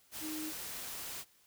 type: tone in noise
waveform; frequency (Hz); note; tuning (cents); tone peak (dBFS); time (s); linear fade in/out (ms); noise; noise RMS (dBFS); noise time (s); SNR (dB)
sine; 311.1; D#4; 0; -39; 0.2-0.53; 50; white; -43; 0.11-1.25; +1
effects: white hiss -67 dBFS RMS until 1.46 s